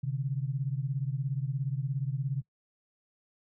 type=beating tone pair; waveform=sine; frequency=130.5 / 147.5 Hz; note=C3 / D3; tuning=-4 / +8 cents; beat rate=17 Hz; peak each=-31 / -33 dBFS; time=0.03-2.42 s; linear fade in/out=10 ms; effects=noise-tail reverb RT60 0.1 s tail -21 dB re dry